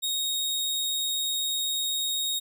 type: tone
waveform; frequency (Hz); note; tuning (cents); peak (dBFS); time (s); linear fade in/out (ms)
sawtooth; 3748; A#7; +9; -23; 0.02-2.4; 20
effects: none